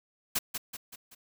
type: noise with echo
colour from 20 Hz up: white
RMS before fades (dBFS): -28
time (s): 0.35-0.39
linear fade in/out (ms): 10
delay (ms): 190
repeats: 4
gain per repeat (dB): -6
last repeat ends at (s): 1.15
effects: none